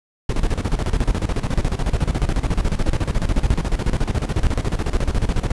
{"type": "noise with tremolo", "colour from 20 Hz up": "brown", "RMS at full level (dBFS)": -17, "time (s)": [0.29, 5.52], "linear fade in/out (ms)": 5, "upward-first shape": "square", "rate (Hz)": 14, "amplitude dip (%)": 75, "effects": ["resampled to 24000 Hz"]}